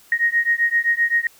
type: beating tone pair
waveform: sine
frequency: 1867 / 1874.7 Hz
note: A#6 / A#6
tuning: +2 / +9 cents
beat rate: 7.7 Hz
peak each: -19 dBFS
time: 0.12-1.27 s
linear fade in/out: 2 ms
effects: white hiss -51 dBFS RMS until 1.39 s